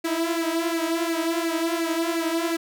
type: tone with flanger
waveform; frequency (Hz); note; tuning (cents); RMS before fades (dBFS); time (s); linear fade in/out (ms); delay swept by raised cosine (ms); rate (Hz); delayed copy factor
sawtooth; 331.4; E4; +9; -25; 0.04-2.57; 10; 0.43 to 5.83; 2.8; +0.65
effects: none